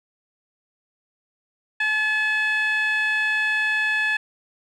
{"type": "tone with band-pass filter", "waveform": "15% pulse", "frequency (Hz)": 859, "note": "A5", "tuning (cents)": -42, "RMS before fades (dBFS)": -22, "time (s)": [1.8, 4.17], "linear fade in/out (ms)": 5, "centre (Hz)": 2000, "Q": 5.8, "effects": []}